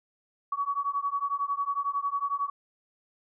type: beating tone pair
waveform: sine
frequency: 1124 / 1135 Hz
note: C#6 / C#6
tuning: +24 / +41 cents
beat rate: 11 Hz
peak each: -30 dBFS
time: 0.52-2.5 s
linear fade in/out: 5 ms
effects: none